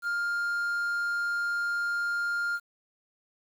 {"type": "tone with quantisation", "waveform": "triangle", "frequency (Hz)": 1404, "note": "F6", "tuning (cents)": 9, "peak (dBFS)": -25, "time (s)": [0.02, 2.6], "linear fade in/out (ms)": 50, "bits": 9, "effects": []}